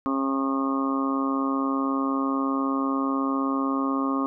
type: harmonic tone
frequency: 135.8 Hz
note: C#3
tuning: 35 cents flat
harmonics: 2 / 3 / 4 / 5 / 6 / 7 / 8 / 9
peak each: -24 / -36 / -36 / -40 / -40 / -41 / -30 / -32 dBFS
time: 0.06-4.26 s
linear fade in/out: 0 ms
effects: none